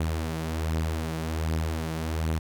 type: beating tone pair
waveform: sawtooth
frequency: 79.7 / 81 Hz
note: D#2 / E2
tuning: +42 / -30 cents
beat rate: 1.3 Hz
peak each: -24 / -29 dBFS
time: 0-2.39 s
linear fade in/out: 5 ms
effects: none